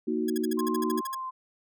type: chord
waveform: sine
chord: D# minor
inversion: second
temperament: equal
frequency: 233.1 / 311.1 / 370 Hz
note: A#3 / D#4 / F#4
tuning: 0 / 0 / 0 cents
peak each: -30 dBFS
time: 0.07-1.01 s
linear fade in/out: 10 ms
type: tone bursts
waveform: 5% pulse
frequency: 1663 Hz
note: G#6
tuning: 2 cents sharp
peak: -23 dBFS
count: 12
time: 0.28-1.148 s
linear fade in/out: 5 ms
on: 21 ms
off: 56 ms
type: tone with vibrato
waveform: sine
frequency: 1046.5 Hz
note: C6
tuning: in tune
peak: -32 dBFS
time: 0.57-1.31 s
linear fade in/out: 20 ms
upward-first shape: triangle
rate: 2.4 Hz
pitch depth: 20 cents each way
effects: none